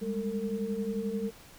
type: tone cluster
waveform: sine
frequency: 198.8 / 210.1 / 453.5 Hz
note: G3 / G#3 / A#4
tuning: +25 / +20 / -48 cents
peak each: -34 / -35 / -34 dBFS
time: 0.01-1.31 s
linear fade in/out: 20 ms
effects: pink hiss -53 dBFS RMS until 1.58 s